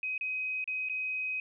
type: tone with dropouts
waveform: sine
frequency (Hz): 2522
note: D#7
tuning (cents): +23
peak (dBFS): -31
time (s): 0.03-1.4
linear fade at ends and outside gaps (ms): 2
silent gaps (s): 0.179-0.21 / 0.642-0.676 / 0.888-0.896
effects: none